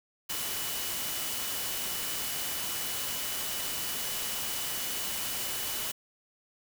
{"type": "tone in noise", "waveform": "sine", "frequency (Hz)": 2960, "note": "F#7", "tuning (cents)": 0, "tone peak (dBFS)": -42, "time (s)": [0.29, 5.92], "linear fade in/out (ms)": 10, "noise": "white", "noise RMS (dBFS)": -34, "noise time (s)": [0.29, 5.92], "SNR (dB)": -11, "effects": []}